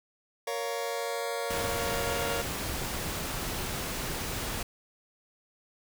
sawtooth chord, Bb minor, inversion none, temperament just, 466.2 / 559.4 / 699.2 Hz, Bb4 / Db5 / F5, 0 / +16 / +2 cents, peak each -30 / -31 / -33 dBFS, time 0.47-2.42 s, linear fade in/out 5 ms
pink noise, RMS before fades -34 dBFS, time 1.5-4.63 s, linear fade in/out 5 ms
effects none

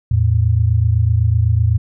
sine tone pair together, 83.8 / 111.75 Hz, E2 / A2, +29 / +27 cents, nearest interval perfect fourth, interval 498 cents, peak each -15 / -13 dBFS, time 0.11-1.78 s, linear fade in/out 5 ms, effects none

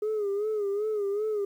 sine tone with vibrato, 415.3 Hz, G#4, in tune, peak -24 dBFS, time 0.02-1.45 s, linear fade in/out 5 ms, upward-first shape sine, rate 2.6 Hz, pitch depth 83 cents each way, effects tanh soft clip ceiling -24 dBFS + 10-bit

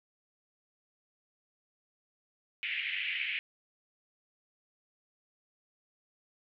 pink band-pass noise, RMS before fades -35 dBFS, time 2.63-3.39 s, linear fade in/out 0 ms, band 2000 to 2900 Hz, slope 48 dB/octave, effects none

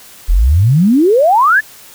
sine exponential sweep, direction up, 37.47 to 1800 Hz, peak -6 dBFS, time 0.28-1.61 s, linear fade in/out 20 ms, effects white hiss -38 dBFS RMS until 1.94 s

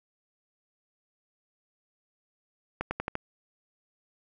accelerating click train, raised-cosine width 0.5 ms, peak -15 dBFS, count 5, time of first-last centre 2.81-3.154 s, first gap 100 ms, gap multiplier 0.9, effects none

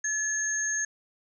sine tone pair together, 1714 / 6471 Hz, A6 / G#8, -46 / -46 cents, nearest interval octave + major seventh, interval 2300 cents, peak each -30 / -28 dBFS, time 0.04-0.85 s, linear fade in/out 5 ms, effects none

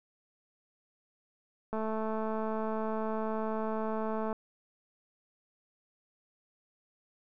click train, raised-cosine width 1 ms, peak -22 dBFS, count 570, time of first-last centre 1.73-4.328 s, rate 219 Hz, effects none

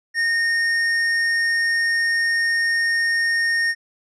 sine tone with hard clipping, 1842 Hz, A#6, 21 cents flat, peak -19 dBFS, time 0.14-3.75 s, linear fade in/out 50 ms, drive 10 dB, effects low-pass 9000 Hz 12 dB/octave

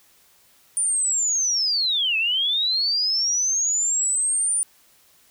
sine linear two-way sweep, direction down then up, 9397 to 2554 to 9397 Hz, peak -19 dBFS, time 0.77-4.63 s, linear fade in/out 0 ms, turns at 2.17 s, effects white hiss -57 dBFS RMS until 5.3 s

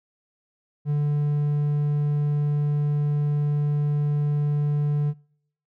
triangle tone, 146.83 Hz, D3, in tune, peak -18 dBFS, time 0.85-5.14 s, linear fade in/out 50 ms, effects noise-tail reverb RT60 0.7 s tail -26 dB re dry

